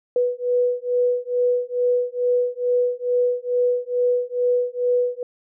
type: beating tone pair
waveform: sine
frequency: 490.7 / 493 Hz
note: B4 / B4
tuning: -11 / -3 cents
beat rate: 2.3 Hz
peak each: -21 dBFS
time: 0.16-5.23 s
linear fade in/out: 2 ms
effects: none